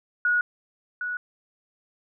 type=tone pair in turn; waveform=sine; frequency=1454 / 1466.7 Hz; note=F#6 / F#6; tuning=-31 / -16 cents; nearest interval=unison; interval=15 cents; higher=second; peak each=-19 / -27 dBFS; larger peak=first; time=0.25-0.41 / 1.01-1.17 s; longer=neither; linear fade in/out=2 ms; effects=none